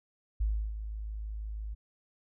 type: tone with ADSR envelope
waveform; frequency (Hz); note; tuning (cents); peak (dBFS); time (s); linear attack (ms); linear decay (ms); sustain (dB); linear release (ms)
sine; 53.1; G#1; +39; -25; 0.4-1.75; 10; 320; -10; 19
effects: none